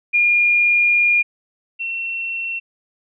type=tone pair in turn; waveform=sine; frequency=2419 / 2713 Hz; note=D#7 / E7; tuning=-49 / +49 cents; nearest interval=major second; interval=198 cents; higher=second; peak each=-12 / -22 dBFS; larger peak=first; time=0.13-1.23 / 1.79-2.6 s; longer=first; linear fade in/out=20 ms; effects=none